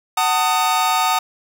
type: chord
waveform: 45% pulse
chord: D# diminished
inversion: first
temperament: just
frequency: 746.7 / 896 / 1244.5 Hz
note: F#5 / A5 / D#6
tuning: +16 / +31 / 0 cents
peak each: -20 dBFS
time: 0.17-1.19 s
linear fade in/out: 5 ms
effects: none